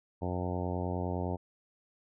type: harmonic tone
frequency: 89.8 Hz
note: F2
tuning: 49 cents sharp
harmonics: 1 / 2 / 3 / 4 / 5 / 6 / 7 / 8 / 9 / 10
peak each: -35 / -38 / -40 / -41 / -42 / -43 / -43 / -44 / -45 / -45 dBFS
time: 0.21-1.37 s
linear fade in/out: 20 ms
effects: none